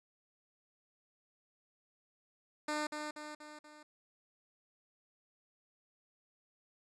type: tone with echo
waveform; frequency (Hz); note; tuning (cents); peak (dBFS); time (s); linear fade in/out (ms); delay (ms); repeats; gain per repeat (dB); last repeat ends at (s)
10% pulse; 301.4; D4; +45; -26; 2.68-2.87; 5; 240; 4; -5; 3.83
effects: resampled to 22050 Hz